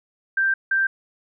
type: tone pair in turn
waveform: sine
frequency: 1572 / 1572 Hz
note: G6 / G6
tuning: +4 / +4 cents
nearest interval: unison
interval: 0 cents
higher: neither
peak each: -17 dBFS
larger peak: neither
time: 0.37-0.54 / 0.71-0.87 s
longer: first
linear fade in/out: 5 ms
effects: none